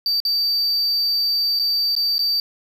triangle tone with dropouts, 4633 Hz, D8, 24 cents flat, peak -16 dBFS, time 0.06-2.4 s, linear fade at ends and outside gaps 1 ms, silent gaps 0.202-0.251 / 1.59-1.596 / 1.952-1.964 / 2.182-2.192 s, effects 8-bit

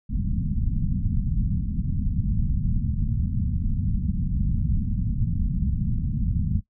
pink low-pass noise, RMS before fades -24 dBFS, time 0.09-6.61 s, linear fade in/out 20 ms, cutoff 220 Hz, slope 48 dB/octave, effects noise-tail reverb RT60 0.1 s tail -18 dB re dry

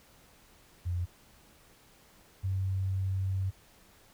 sine tone pair in turn, 88.2 / 95.31 Hz, F2 / G2, +18 / -48 cents, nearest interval minor second, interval 134 cents, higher second, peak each -29 / -28 dBFS, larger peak second, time 0.85-1.06 / 2.43-3.51 s, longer second, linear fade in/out 20 ms, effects pink hiss -60 dBFS RMS until 4.13 s

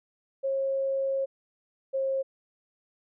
sine tone pair in turn, 541 / 536.6 Hz, C#5 / C5, -42 / +44 cents, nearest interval unison, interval 14 cents, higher first, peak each -25 dBFS, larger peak neither, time 0.43-1.26 / 1.93-2.23 s, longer first, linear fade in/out 20 ms, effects none

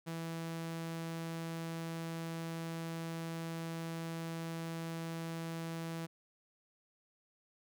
sawtooth tone, 164.81 Hz, E3, in tune, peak -35 dBFS, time 0.06-6.07 s, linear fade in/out 20 ms, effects none

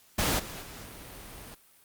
pink noise with level steps, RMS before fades -27 / -41 / -45 dBFS, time 0.18-1.55 s, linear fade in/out 10 ms, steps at 0.38 / 0.61 s, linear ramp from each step 20 ms, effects white hiss -60 dBFS RMS until 1.84 s + Opus 48 kbps

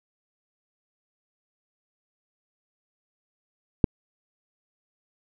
click, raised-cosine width 3 ms, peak -3 dBFS, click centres 3.842 s, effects none

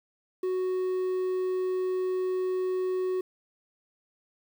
triangle tone with quantisation, 370 Hz, F#4, in tune, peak -24 dBFS, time 0.43-3.21 s, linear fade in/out 5 ms, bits 9, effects none

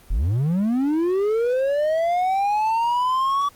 triangle linear sweep, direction up, 33.76 to 1148 Hz, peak -16 dBFS, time 0.1-3.49 s, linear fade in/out 10 ms, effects pink hiss -51 dBFS RMS until 3.55 s + Opus 24 kbps

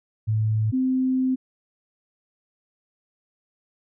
sine tone pair in turn, 108.9 / 259 Hz, A2 / C4, -17 / -17 cents, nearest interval octave + minor third, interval 1500 cents, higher second, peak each -19 dBFS, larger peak neither, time 0.27-0.72 / 0.72-1.36 s, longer second, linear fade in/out 20 ms, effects none

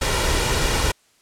pink noise with comb filter, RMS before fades -20 dBFS, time 0.01-0.92 s, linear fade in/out 10 ms, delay 2.1 ms, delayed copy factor +0.5, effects white hiss -59 dBFS RMS until 1.21 s + low-pass 9000 Hz 12 dB/octave

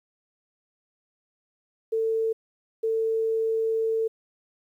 sine tone bursts at uneven times, 447.1 Hz, A4, 28 cents sharp, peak -22 dBFS, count 2, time 1.92-2.33 / 2.83-4.08 s, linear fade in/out 10 ms, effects 10-bit

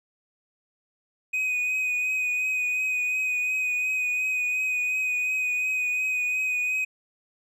triangle tone with vibrato, 2500 Hz, D#7, 8 cents sharp, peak -22 dBFS, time 1.33-6.85 s, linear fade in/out 10 ms, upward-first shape triangle, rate 2.8 Hz, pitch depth 26 cents each way, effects none

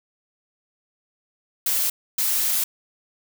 blue noise bursts at uneven times, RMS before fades -22 dBFS, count 2, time 1.66-1.9 / 2.18-2.64 s, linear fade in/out 5 ms, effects none

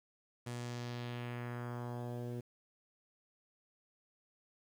sawtooth tone with low-pass filter sweep, 121 Hz, B2, 35 cents flat, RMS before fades -42 dBFS, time 0.46-2.41 s, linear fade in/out 10 ms, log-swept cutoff 10000 to 410 Hz, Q 1.7, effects 10-bit

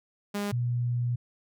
sawtooth / sine tone pair in turn, 203.8 / 121.18 Hz, G#3 / B2, -32 / -32 cents, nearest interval major sixth, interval 900 cents, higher first, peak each -25 dBFS, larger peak neither, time 0.34-0.52 / 0.52-1.16 s, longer second, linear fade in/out 10 ms, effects none

